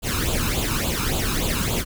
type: noise with flanger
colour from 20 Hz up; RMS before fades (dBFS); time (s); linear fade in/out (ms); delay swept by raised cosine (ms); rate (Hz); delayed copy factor
pink; -23; 0.02-1.85; 50; 0.26 to 0.79; 3.5; +0.75
effects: none